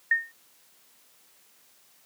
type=tone with exponential decay; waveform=sine; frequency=1836 Hz; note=A#6; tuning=27 cents flat; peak=-15 dBFS; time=0.11-0.32 s; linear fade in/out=5 ms; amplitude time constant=44 ms; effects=white hiss -60 dBFS RMS until 2.05 s + high-pass 150 Hz 12 dB/octave